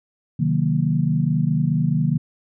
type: chord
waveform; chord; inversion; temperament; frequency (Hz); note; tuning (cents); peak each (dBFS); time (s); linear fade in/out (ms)
sine; C half-diminished seventh; none; equal; 130.81 / 155.56 / 185 / 233.1; C3 / Eb3 / Gb3 / Bb3; 0 / 0 / 0 / 0; -24 / -19 / -25 / -25; 0.39-2.18; 10
effects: none